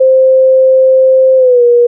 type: tone with pitch glide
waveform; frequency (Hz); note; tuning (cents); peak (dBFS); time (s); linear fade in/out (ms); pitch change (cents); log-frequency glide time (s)
sine; 523.3 to 479.9; C5 to B4; 0 to -50; -3; 0-1.87; 10; -150; 1.37-1.63
effects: none